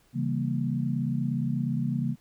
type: chord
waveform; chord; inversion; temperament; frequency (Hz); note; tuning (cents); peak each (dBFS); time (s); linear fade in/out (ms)
sine; C# diminished seventh; none; equal with one note detuned; 136.37 / 164.81 / 196 / 233.1; C#3 / E3 / G3 / Bb3; -28 / 0 / 0 / 0; -29 / -32 / -34 / -30; 0.13-2.16; 50
effects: pink hiss -64 dBFS RMS until 2.2 s